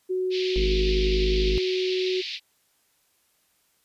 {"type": "tone", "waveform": "sine", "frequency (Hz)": 370.3, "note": "F#4", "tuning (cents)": 1, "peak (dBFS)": -23, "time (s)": [0.09, 2.22], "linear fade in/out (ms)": 20}
{"type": "band-pass noise", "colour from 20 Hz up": "white", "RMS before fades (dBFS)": -33, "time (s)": [0.3, 2.4], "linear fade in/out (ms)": 50, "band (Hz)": [2200, 4700], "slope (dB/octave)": 48}
{"type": "harmonic tone", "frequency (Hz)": 51.2, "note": "G#1", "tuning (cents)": -24, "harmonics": [1, 3, 4, 5, 6, 7, 8, 9], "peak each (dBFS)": [-22, -38, -36, -40, -43, -42, -43, -41], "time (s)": [0.56, 1.58], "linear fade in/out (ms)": 0}
{"effects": ["white hiss -67 dBFS RMS until 3.84 s", "resampled to 32000 Hz"]}